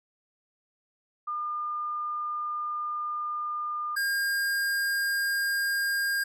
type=tone pair in turn; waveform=sine / square; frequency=1208 / 1612.5 Hz; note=D6 / G6; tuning=+48 / +48 cents; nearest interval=perfect fourth; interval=500 cents; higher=second; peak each=-29 / -26 dBFS; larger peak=second; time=1.27-3.96 / 3.96-6.24 s; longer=first; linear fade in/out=10 ms; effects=none